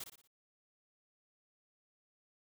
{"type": "noise with echo", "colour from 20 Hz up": "white", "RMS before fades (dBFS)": -44, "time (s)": [0, 0.04], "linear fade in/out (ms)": 5, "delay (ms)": 59, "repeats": 4, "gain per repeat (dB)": -7, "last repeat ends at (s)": 0.276, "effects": []}